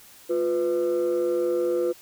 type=tone pair together; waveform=sine; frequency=352.4 / 498.4 Hz; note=F4 / B4; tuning=+16 / +16 cents; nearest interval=tritone; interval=600 cents; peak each=-22 dBFS; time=0.29-1.93 s; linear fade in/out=20 ms; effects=tanh soft clip ceiling -18 dBFS + white hiss -50 dBFS RMS until 2.01 s